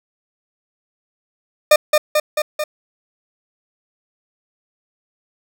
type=tone with echo; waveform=40% pulse; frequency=606 Hz; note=D#5; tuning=46 cents flat; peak=-6 dBFS; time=1.71-1.76 s; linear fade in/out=5 ms; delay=220 ms; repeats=4; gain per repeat=-3 dB; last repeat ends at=2.64 s; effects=none